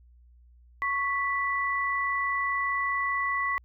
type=tone pair together; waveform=sine; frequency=1108.7 / 1973.5 Hz; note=C#6 / B6; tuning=0 / -2 cents; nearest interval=minor seventh; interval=998 cents; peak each=-28 dBFS; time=0.82-3.58 s; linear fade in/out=0 ms; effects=added 60 Hz sine -53 dBFS peak until 3.64 s